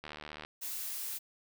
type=click train; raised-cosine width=0.3 ms; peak=-27 dBFS; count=32; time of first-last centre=0.04-0.45 s; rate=75.7 Hz
type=noise; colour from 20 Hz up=blue; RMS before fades=-39 dBFS; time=0.61-1.19 s; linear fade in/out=20 ms
effects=none